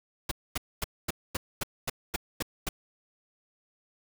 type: noise bursts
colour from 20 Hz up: pink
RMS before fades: -30 dBFS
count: 10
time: 0.29-2.69 s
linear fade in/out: 5 ms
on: 24 ms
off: 240 ms
effects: none